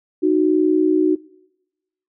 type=tone pair together; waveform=sine; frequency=309.4 / 370 Hz; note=D#4 / F#4; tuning=-10 / 0 cents; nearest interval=minor third; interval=310 cents; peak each=-16 dBFS; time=0.22-1.16 s; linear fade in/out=20 ms; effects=noise-tail reverb RT60 1.0 s tail -23 dB re dry